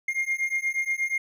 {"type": "beating tone pair", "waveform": "triangle", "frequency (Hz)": [2120, 2128.4], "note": ["C7", "C7"], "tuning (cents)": [22, 29], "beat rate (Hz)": 8.4, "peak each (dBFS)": -26, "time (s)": [0.08, 1.18], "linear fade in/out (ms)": 5, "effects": []}